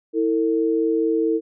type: tone pair together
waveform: sine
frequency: 325.4 / 449.9 Hz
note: E4 / A4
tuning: -22 / +39 cents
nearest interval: tritone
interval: 561 cents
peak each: -20 dBFS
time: 0.13-1.41 s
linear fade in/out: 50 ms
effects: none